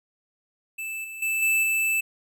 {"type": "tone with level steps", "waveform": "square", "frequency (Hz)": 2637, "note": "E7", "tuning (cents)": 0, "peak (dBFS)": [-31, -36, -24, -20, -22], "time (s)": [0.78, 2.01], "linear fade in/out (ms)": 10, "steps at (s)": [1.04, 1.22, 1.42, 1.63], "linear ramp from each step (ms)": 5, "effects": []}